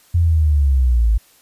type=linear sweep; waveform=sine; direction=down; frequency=87.31 to 51.9 Hz; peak=-11 dBFS; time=0.14-1.18 s; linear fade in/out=10 ms; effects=white hiss -52 dBFS RMS until 1.41 s + resampled to 32000 Hz

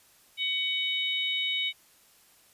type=harmonic tone; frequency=750 Hz; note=F#5; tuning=23 cents sharp; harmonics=3 / 4 / 5; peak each=-31 / -31 / -31 dBFS; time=0.37-1.73 s; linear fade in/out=50 ms; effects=white hiss -60 dBFS RMS until 2.53 s + resampled to 32000 Hz

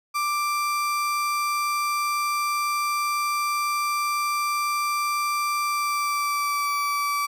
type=tone with pitch glide; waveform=35% pulse; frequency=1178 to 1157.1 Hz; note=D6 to D6; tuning=+5 to -26 cents; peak=-21 dBFS; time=0.14-7.27 s; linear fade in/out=20 ms; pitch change=-31 cents; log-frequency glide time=5.62-6.7 s; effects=none

